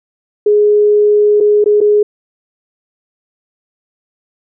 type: tone with dropouts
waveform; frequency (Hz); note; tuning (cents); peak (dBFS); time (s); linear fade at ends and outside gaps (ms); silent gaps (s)
sine; 417.2; G#4; +8; -6; 0.46-2.03; 5; 1.403-1.407 / 1.642-1.659 / 1.805-1.812
effects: none